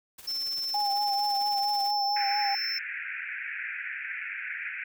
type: noise with tremolo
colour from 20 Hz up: white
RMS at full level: -44 dBFS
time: 0.18-1.91 s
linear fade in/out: 5 ms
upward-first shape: triangle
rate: 18 Hz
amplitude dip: 75%
type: tone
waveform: triangle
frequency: 5330 Hz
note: E8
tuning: 18 cents sharp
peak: -28 dBFS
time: 0.27-2.79 s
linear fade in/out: 10 ms
type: tone with vibrato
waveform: sine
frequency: 811 Hz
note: G#5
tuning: 41 cents flat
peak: -26 dBFS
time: 0.74-2.55 s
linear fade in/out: 5 ms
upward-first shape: triangle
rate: 4.4 Hz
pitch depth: 45 cents each way
type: band-pass noise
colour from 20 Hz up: pink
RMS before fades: -36 dBFS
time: 2.16-4.84 s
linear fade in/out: 5 ms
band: 1500 to 2500 Hz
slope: 96 dB/octave
effects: none